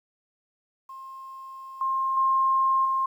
sine tone with level steps, 1063 Hz, C6, 27 cents sharp, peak -38 / -23 / -19 / -22 dBFS, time 0.89-3.06 s, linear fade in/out 5 ms, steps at 1.81 / 2.17 / 2.85 s, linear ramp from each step 2 ms, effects 10-bit

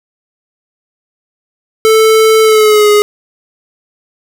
square tone with pitch glide, 440 to 416.5 Hz, A4 to G#4, 0 to +5 cents, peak -5 dBFS, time 1.85-3.02 s, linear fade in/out 0 ms, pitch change -95 cents, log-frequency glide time 2.42-2.9 s, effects none

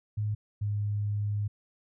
sine tone pair in turn, 105.6 / 103.49 Hz, G#2 / G#2, +29 / -6 cents, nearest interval unison, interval 35 cents, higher first, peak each -27 dBFS, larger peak neither, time 0.17-0.35 / 0.61-1.48 s, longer second, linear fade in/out 10 ms, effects none

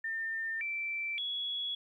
sine tone with pitch steps, 1804 / 2336 / 3363 Hz, A6 / D7 / G#7, +43 / -10 / +21 cents, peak -33 dBFS, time 0.04-1.75 s, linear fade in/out 5 ms, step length 570 ms, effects 12-bit

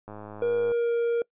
click train, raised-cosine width 1 ms, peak -27 dBFS, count 68, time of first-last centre 0.08-0.718 s, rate 105 Hz
triangle tone with pitch glide, 475.6 to 469.1 Hz, A#4 to A#4, +35 to +11 cents, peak -20 dBFS, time 0.42-1.22 s, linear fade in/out 2 ms, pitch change -24 cents, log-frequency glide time 0.54-0.92 s
effects noise-tail reverb RT60 0.1 s tail -24 dB re dry + resampled to 8000 Hz

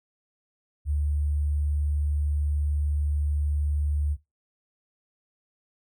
sine tone with sample-and-hold, 73.42 Hz, D2, in tune, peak -23 dBFS, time 0.85-4.17 s, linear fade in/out 50 ms, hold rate 8820 Hz, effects noise-tail reverb RT60 0.2 s tail -17 dB re dry

